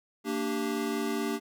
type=chord; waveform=square; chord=G minor; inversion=first; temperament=equal with one note detuned; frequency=229.2 / 293.7 / 392 Hz; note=Bb3 / D4 / G4; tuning=-29 / 0 / 0 cents; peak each=-34 dBFS; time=0.24-1.4 s; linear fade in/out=50 ms; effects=none